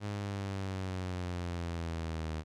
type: exponential sweep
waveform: sawtooth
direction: down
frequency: 103.8 to 77.8 Hz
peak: -31 dBFS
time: 0-2.44 s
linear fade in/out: 50 ms
effects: low-pass 7000 Hz 12 dB/octave